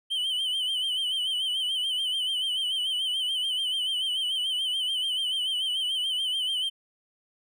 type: tone with vibrato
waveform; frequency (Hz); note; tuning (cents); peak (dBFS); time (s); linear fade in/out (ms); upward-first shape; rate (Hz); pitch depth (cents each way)
triangle; 3063; G7; -41; -24; 0.1-6.7; 20; sine; 6.9; 73
effects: none